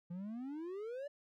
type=exponential sweep; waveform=triangle; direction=up; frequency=168.8 to 591 Hz; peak=-39 dBFS; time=0.1-1.08 s; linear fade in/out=10 ms; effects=none